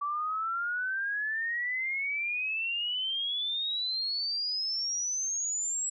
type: exponential sweep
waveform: sine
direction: up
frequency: 1148 to 7780 Hz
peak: -29 dBFS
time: 0.01-5.9 s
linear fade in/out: 10 ms
effects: none